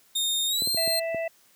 sawtooth tone with pitch glide, 3674 to 4172 Hz, A#7 to C8, -26 to -6 cents, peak -21 dBFS, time 0.15-1 s, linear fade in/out 10 ms, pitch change +220 cents, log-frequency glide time 0.47-0.68 s
clicks, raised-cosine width 2 ms, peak -22 dBFS, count 5, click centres 0.621 / 0.674 / 0.746 / 0.876 / 1.146 s
harmonic tone, 660 Hz, E5, 2 cents sharp, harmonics 1 / 3 / 4, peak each -27 / -37 / -39 dBFS, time 0.77-1.28 s, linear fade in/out 5 ms
effects white hiss -60 dBFS RMS until 1.55 s + high-pass 100 Hz 12 dB/octave

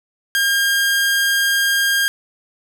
sawtooth tone, 1612 Hz, G6, 48 cents sharp, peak -11 dBFS, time 0.35-2.08 s, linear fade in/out 0 ms, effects none

